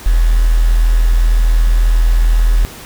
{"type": "tone with quantisation", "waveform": "sine", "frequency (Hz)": 41, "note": "E1", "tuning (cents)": -9, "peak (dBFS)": -7, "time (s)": [0.06, 2.65], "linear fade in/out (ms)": 0, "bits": 5, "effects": ["pink hiss -33 dBFS RMS until 2.85 s"]}